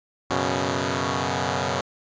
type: chord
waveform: 5% pulse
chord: F# suspended fourth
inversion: none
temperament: equal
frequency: 92.5 / 123.47 / 138.59 Hz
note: F#2 / B2 / C#3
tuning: 0 / 0 / 0 cents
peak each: -16 dBFS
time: 0.3-1.81 s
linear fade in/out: 5 ms
effects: resampled to 16000 Hz